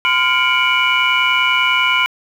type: tone cluster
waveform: sine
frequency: 1023 / 1406 / 2225 / 2355 / 2944 Hz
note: C6 / F6 / C#7 / D7 / F#7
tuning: -39 / +11 / +6 / +4 / -9 cents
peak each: -18 dBFS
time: 0.05-2.06 s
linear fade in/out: 0 ms
effects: tanh soft clip ceiling -3 dBFS + 7-bit